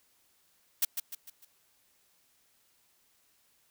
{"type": "noise with echo", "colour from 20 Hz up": "blue", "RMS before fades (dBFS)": -26, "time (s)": [0.82, 0.85], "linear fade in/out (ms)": 5, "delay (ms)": 150, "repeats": 4, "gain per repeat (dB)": -7, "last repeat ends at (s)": 1.45, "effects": ["white hiss -69 dBFS RMS until 3.7 s"]}